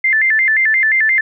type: tone with vibrato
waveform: sine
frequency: 1918 Hz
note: A#6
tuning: 49 cents sharp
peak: -10 dBFS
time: 0.04-1.21 s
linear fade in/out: 5 ms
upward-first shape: square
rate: 5.7 Hz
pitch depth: 150 cents each way
effects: none